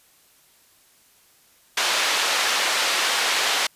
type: band-pass noise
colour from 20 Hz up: white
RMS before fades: -22 dBFS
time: 1.77-3.67 s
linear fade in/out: 5 ms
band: 570 to 4300 Hz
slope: 12 dB/octave
effects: white hiss -57 dBFS RMS until 3.75 s + resampled to 32000 Hz